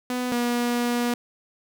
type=tone pair in turn; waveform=sawtooth; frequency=248.9 / 240.8 Hz; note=B3 / B3; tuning=+14 / -44 cents; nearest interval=minor second; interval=58 cents; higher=first; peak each=-21 / -18 dBFS; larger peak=second; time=0.1-0.32 / 0.32-1.14 s; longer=second; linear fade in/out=2 ms; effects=none